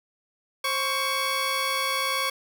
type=tone pair together; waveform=15% pulse; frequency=529 / 1118.7 Hz; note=C5 / C#6; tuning=+19 / +15 cents; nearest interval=octave + minor second; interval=1296 cents; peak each=-24 / -19 dBFS; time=0.64-2.3 s; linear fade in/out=5 ms; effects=none